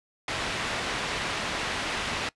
white low-pass noise, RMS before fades -31 dBFS, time 0.28-2.29 s, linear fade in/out 2 ms, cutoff 2900 Hz, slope 12 dB/octave, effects noise-tail reverb RT60 0.1 s tail -21 dB re dry + resampled to 24000 Hz

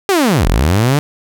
sawtooth linear two-way sweep, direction down then up, 410 to 34.65 to 151.7 Hz, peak -6 dBFS, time 0.09-0.99 s, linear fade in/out 0 ms, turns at 0.47 s, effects none

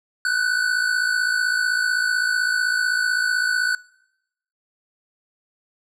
square tone pair together, 1480 / 1535.8 Hz, F#6 / G6, 0 / -36 cents, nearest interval minor second, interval 64 cents, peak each -21 / -25 dBFS, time 0.25-3.75 s, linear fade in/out 2 ms, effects noise-tail reverb RT60 0.8 s tail -22 dB re dry + low-pass 9000 Hz 12 dB/octave

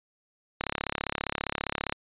click train, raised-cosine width 0.3 ms, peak -12 dBFS, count 47, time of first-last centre 0.61-1.924 s, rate 35 Hz, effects resampled to 8000 Hz

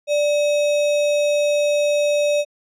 sine tone with sample-and-hold, 587.3 Hz, D5, in tune, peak -15 dBFS, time 0.07-2.45 s, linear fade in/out 50 ms, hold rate 3150 Hz, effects low-pass 7000 Hz 12 dB/octave

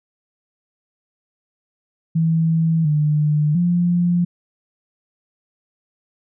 sine tone with pitch steps, 162.8 / 150.2 / 174.8 Hz, E3 / D3 / F3, -21 / +39 / +2 cents, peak -14 dBFS, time 2.15-4.25 s, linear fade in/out 10 ms, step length 700 ms, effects none

